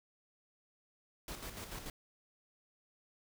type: noise with tremolo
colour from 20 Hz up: pink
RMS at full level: -44 dBFS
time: 1.28-1.9 s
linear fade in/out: 2 ms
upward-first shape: square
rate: 6.9 Hz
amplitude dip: 50%
effects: none